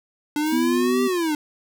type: linear two-way sweep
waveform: square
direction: up then down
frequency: 293.7 to 392 to 293.7 Hz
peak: -21 dBFS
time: 0.36-1.35 s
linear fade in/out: 2 ms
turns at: 1.04 s
type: noise with exponential decay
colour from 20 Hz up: blue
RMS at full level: -38 dBFS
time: 0.46-1.34 s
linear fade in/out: 5 ms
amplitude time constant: 190 ms
type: tone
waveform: sine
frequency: 249.5 Hz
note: B3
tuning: 18 cents sharp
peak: -20 dBFS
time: 0.52-1.08 s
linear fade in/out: 10 ms
effects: none